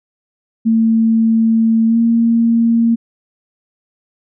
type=tone with pitch glide; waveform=sine; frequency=225.1 to 230.8 Hz; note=A3 to A#3; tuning=+40 to -17 cents; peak=-9 dBFS; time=0.65-2.96 s; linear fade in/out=20 ms; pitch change=+43 cents; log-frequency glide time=1.87-1.97 s; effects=none